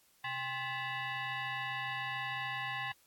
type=tone with frequency modulation; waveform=sine; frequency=128.6 Hz; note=C3; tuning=30 cents flat; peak=-35 dBFS; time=0.24-2.92 s; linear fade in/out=5 ms; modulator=927 Hz; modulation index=2.8; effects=white hiss -68 dBFS RMS until 3.06 s + AAC 64 kbps